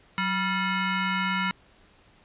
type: ring-modulated tone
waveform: 20% pulse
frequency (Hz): 784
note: G5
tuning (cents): 0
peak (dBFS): -16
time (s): 0.18-1.51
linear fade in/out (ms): 0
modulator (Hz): 598
effects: pink hiss -58 dBFS RMS until 2.24 s + resampled to 8000 Hz

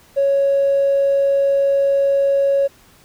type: tone with tanh clipping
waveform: triangle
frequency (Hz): 554.4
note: C#5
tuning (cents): 0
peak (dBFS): -12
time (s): 0.16-2.68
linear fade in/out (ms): 20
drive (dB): 1
effects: pink hiss -50 dBFS RMS until 3.04 s

